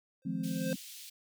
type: tone with exponential growth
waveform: square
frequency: 523.3 Hz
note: C5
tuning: in tune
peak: -33 dBFS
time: 0.22-0.73 s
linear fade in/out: 1 ms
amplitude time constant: 110 ms
type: chord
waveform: sine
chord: F minor seventh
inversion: third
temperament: equal with one note detuned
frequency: 155.56 / 174.61 / 212.8 / 261.6 Hz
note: Eb3 / F3 / Ab3 / C4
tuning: 0 / 0 / +42 / 0 cents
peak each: -41 / -36 / -38 / -37 dBFS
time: 0.25-0.76 s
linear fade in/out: 10 ms
type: high-pass noise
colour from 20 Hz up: pink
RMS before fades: -48 dBFS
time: 0.43-1.1 s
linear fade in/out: 10 ms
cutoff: 2900 Hz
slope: 24 dB/octave
effects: none